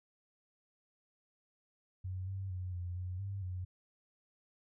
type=tone with pitch steps; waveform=sine; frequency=92.8 / 96.3 / 91.4 / 88.7 / 91 / 98.5 / 91.2 Hz; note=F#2 / G2 / F#2 / F2 / F#2 / G2 / F#2; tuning=+6 / -30 / -21 / +27 / -28 / +9 / -24 cents; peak=-37 dBFS; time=2.04-3.65 s; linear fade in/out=10 ms; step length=230 ms; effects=none